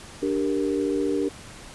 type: chord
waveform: sine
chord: G minor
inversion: second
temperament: equal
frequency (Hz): 293.7 / 392 / 466.2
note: D4 / G4 / Bb4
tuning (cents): 0 / 0 / 0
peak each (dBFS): -25 / -26 / -28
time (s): 0.22-1.29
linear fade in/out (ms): 10
effects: pink hiss -43 dBFS RMS until 1.74 s + resampled to 24000 Hz

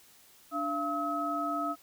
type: tone cluster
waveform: sine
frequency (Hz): 292.3 / 683 / 1283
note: D4 / F5 / E6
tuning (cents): -8 / -39 / -47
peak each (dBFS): -35 / -35 / -32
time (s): 0.51-1.76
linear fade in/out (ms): 50
effects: white hiss -59 dBFS RMS until 1.82 s

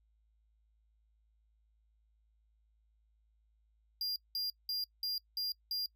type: tone bursts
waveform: square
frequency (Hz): 4800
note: D8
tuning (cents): +37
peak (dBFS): -34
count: 6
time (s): 4.01-5.86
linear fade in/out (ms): 2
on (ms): 150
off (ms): 190
effects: noise-tail reverb RT60 0.1 s tail -24 dB re dry + added 54 Hz sine -69 dBFS peak until 5.95 s

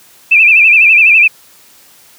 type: tone with vibrato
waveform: sine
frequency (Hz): 2512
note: D#7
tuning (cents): +16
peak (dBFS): -3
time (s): 0.31-1.28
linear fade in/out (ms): 10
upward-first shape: sine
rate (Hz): 12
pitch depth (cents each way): 110
effects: white hiss -43 dBFS RMS until 2.18 s + high-pass 80 Hz 12 dB/octave

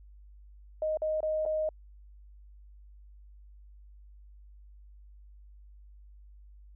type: tone with dropouts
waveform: sine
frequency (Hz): 622.3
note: D#5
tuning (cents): 0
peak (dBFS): -27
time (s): 0.82-1.69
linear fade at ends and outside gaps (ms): 2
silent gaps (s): 0.972-1.019 / 1.205-1.229 / 1.453-1.461
effects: added 50 Hz sine -50 dBFS peak until 6.75 s

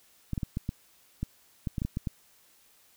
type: clicks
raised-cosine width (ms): 5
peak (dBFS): -18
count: 12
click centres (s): 0.333 / 0.378 / 0.432 / 0.571 / 0.691 / 1.23 / 1.672 / 1.782 / 1.819 / 1.85 / 1.971 / 2.072
effects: white hiss -62 dBFS RMS until 2.96 s

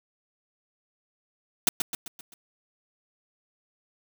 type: noise with echo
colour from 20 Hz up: white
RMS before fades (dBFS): -20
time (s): 1.67-1.69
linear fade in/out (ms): 2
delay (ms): 130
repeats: 5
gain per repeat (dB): -6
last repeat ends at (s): 2.34
effects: none

